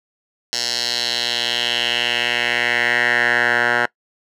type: tone with band-pass filter sweep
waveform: 10% pulse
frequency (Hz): 120.1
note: B2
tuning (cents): -48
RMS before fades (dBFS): -19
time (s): 0.53-3.86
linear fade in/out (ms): 0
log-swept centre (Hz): 5000 to 1400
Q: 3.1
effects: noise-tail reverb RT60 0.1 s tail -22 dB re dry